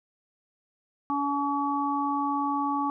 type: harmonic tone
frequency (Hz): 283.8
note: C#4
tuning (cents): +41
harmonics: 1 / 3 / 4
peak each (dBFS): -29 / -29 / -29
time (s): 1.1-2.9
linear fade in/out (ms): 0
effects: none